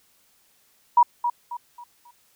sine tone with echo, 960 Hz, B5, 49 cents flat, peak -11 dBFS, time 0.97-1.03 s, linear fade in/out 5 ms, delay 270 ms, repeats 4, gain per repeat -9 dB, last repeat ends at 2.11 s, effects white hiss -62 dBFS RMS until 2.35 s

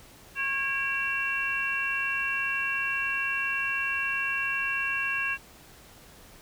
harmonic tone with a mistuned harmonic, 546 Hz, C#5, 26 cents flat, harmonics 2 / 3 / 4 / 5, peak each -37 / -30 / -37 / -29 dBFS, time 0.35-5.38 s, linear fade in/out 50 ms, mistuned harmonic 4, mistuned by +100 cents, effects pink hiss -52 dBFS RMS until 6.41 s

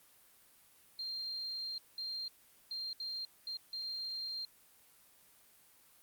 sine tone bursts at uneven times, 4186 Hz, C8, in tune, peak -38 dBFS, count 6, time 0.99-1.78 / 1.98-2.28 / 2.71-2.93 / 3-3.25 / 3.47-3.57 / 3.73-4.45 s, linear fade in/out 2 ms, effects white hiss -64 dBFS RMS until 6.02 s + Opus 32 kbps

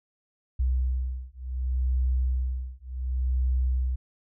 sine beating tone pair, 63.2 / 63.88 Hz, B1 / C2, +41 / -41 cents, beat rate 0.68 Hz, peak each -27 dBFS, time 0.59-3.96 s, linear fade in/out 10 ms, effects none

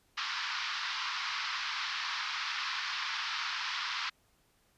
pink band-pass noise, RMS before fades -36 dBFS, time 0.17-4.1 s, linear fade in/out 10 ms, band 1000 to 5300 Hz, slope 48 dB/octave, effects pink hiss -70 dBFS RMS until 4.77 s + resampled to 32000 Hz

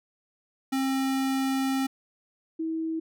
square / sine tone pair in turn, 267.1 / 322.8 Hz, C4 / E4, +36 / -36 cents, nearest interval minor third, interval 328 cents, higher second, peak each -25 / -27 dBFS, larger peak first, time 0.72-1.87 / 2.59-3 s, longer first, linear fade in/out 10 ms, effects none

